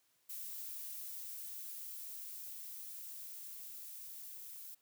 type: noise with level ramp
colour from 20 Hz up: violet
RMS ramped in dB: -45 to -50 dBFS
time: 0.29-4.75 s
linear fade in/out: 10 ms
effects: white hiss -75 dBFS RMS until 4.81 s + high-pass 80 Hz 12 dB/octave